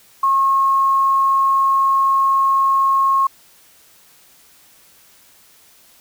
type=tone with quantisation; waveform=sine; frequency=1084 Hz; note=C#6; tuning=39 cents flat; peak=-12 dBFS; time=0.23-3.27 s; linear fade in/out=5 ms; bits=7; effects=white hiss -50 dBFS RMS until 6 s